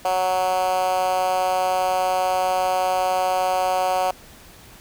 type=tone with high-pass filter; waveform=10% pulse; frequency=185 Hz; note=F#3; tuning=in tune; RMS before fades=-21 dBFS; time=0.05-4.11 s; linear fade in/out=2 ms; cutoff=660 Hz; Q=4.7; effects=pink hiss -46 dBFS RMS until 4.8 s